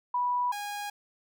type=tone pair in turn; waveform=sine / sawtooth; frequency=982 / 821 Hz; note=B5 / G#5; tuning=-10 / -20 cents; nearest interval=minor third; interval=310 cents; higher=first; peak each=-25 / -30 dBFS; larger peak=first; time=0.14-0.52 / 0.52-0.9 s; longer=neither; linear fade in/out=5 ms; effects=none